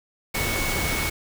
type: tone in noise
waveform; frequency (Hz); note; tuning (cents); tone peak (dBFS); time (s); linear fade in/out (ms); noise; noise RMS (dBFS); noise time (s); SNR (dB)
sine; 2217; C#7; 0; -29; 0.34-1.1; 10; pink; -26; 0.34-1.1; -6
effects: none